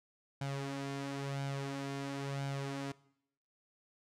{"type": "tone with flanger", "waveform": "sawtooth", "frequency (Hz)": 138.59, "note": "C#3", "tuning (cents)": 0, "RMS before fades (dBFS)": -39, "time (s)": [0.41, 2.92], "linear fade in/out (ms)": 5, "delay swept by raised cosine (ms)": [1.3, 4.4], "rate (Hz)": 0.98, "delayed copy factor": 0.55, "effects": ["noise-tail reverb RT60 0.7 s tail -20 dB re dry", "low-pass 8000 Hz 12 dB/octave"]}